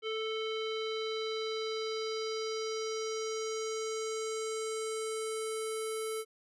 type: tone with low-pass filter sweep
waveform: square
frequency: 440 Hz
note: A4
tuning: in tune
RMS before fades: -36 dBFS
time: 0.02-6.25 s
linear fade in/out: 50 ms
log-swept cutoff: 3100 to 11000 Hz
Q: 3.5
effects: none